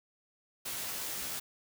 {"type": "noise with comb filter", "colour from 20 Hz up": "white", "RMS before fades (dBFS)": -38, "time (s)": [0.65, 1.4], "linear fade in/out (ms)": 10, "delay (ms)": 16, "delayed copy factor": 0.95, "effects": []}